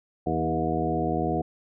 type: harmonic tone with a mistuned harmonic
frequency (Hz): 80.1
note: E2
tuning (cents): -49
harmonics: 1 / 2 / 3 / 4 / 5 / 6 / 8 / 9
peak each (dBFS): -34 / -31 / -33 / -30 / -32 / -33 / -35 / -29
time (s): 0.26-1.42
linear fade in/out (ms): 10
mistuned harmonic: 3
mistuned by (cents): -16
effects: none